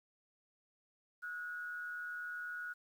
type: tone with amplitude modulation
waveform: sine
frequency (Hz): 1456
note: F#6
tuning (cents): -28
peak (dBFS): -38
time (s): 1.22-2.74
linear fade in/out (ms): 20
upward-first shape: sine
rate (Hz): 160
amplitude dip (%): 50
effects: 11-bit